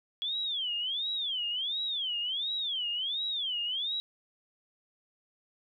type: tone with vibrato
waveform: sine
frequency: 3310 Hz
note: G#7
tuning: 6 cents flat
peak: -30 dBFS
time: 0.22-4 s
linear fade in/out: 0 ms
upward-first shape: sine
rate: 1.4 Hz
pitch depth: 270 cents each way
effects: 12-bit